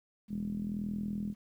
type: tone with low-pass filter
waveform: 5% pulse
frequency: 41.2 Hz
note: E1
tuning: in tune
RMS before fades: -36 dBFS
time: 0.28-1.35 s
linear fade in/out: 50 ms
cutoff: 210 Hz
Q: 9.9
effects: 11-bit